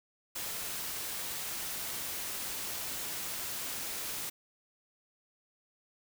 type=noise; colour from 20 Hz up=white; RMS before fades=-38 dBFS; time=0.35-4.3 s; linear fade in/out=10 ms; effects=none